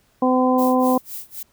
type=harmonic tone; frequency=255.1 Hz; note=C4; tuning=44 cents flat; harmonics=1 / 2 / 3 / 4; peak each=-17 / -20 / -22 / -23 dBFS; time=0.22-0.98 s; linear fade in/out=5 ms
type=noise with tremolo; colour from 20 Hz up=violet; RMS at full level=-31 dBFS; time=0.58-1.43 s; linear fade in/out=5 ms; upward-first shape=sine; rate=3.9 Hz; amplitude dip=95%
effects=pink hiss -61 dBFS RMS until 1.52 s